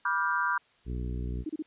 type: chord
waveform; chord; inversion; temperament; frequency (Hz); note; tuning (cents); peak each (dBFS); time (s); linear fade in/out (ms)
sine; G dominant seventh; first; just; 980 / 1176 / 1411.2 / 1568; B5 / D6 / F6 / G6; -14 / +2 / +18 / 0; -31; 0.05-0.58; 5
type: harmonic tone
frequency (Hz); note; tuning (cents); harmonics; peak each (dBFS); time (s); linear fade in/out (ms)
61.2; B1; -15; 1 / 2 / 3 / 4 / 5 / 6 / 7; -32 / -38 / -42 / -44 / -46 / -48 / -49; 0.85-1.45; 50
type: tone bursts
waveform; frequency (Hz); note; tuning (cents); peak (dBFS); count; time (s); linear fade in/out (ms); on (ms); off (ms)
sine; 311.1; D#4; 0; -30; 3; 1.46-1.624; 5; 34; 31
effects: white hiss -64 dBFS RMS until 1.66 s + resampled to 8000 Hz